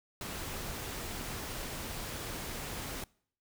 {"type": "noise", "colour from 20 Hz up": "pink", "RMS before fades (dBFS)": -40, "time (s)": [0.21, 3.04], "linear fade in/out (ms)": 2, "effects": ["noise-tail reverb RT60 0.6 s tail -25 dB re dry"]}